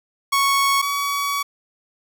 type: tone pair in turn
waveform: sawtooth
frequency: 1108.7 / 1131.3 Hz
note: C#6 / C#6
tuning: 0 / +35 cents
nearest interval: unison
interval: 35 cents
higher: second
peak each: -12 / -17 dBFS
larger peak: first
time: 0.32-0.82 / 0.82-1.43 s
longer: second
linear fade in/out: 10 ms
effects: none